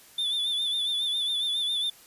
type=tone with vibrato; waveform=triangle; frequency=3520 Hz; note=A7; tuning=in tune; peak=-24 dBFS; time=0.18-1.9 s; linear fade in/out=5 ms; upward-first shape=sine; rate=7.3 Hz; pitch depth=54 cents each way; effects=white hiss -53 dBFS RMS until 2.06 s + resampled to 32000 Hz